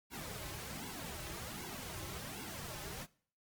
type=noise with flanger; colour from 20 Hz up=pink; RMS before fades=-45 dBFS; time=0.1-3.07 s; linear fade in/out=50 ms; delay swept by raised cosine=1.6 to 4.3 ms; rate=1.3 Hz; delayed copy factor=-0.85; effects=noise-tail reverb RT60 0.5 s tail -21 dB re dry + Opus 48 kbps